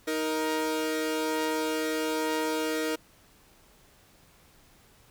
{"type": "tone pair together", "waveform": "sawtooth", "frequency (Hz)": [313.5, 469.7], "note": ["D#4", "A#4"], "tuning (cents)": [13, 13], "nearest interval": "perfect fifth", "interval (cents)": 700, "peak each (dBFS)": -26, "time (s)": [0.07, 2.96], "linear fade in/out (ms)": 10, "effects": ["pink hiss -59 dBFS RMS until 5.1 s"]}